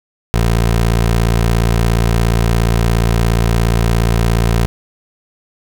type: tone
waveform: 20% pulse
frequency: 57.1 Hz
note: A#1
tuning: 35 cents flat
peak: -6 dBFS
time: 0.34-4.66 s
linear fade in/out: 0 ms
effects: none